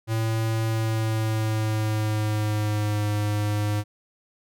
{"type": "tone with pitch glide", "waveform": "square", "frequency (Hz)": [112, 104.5], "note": ["A2", "G#2"], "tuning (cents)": [31, 11], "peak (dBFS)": -23, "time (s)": [0.07, 3.84], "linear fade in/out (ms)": 50, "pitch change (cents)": -120, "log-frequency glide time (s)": [0.66, 3.07], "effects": []}